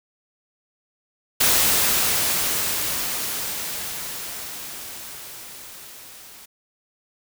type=noise with level ramp; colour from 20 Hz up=white; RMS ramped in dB=-17 to -44 dBFS; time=1.4-6.46 s; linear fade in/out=10 ms; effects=none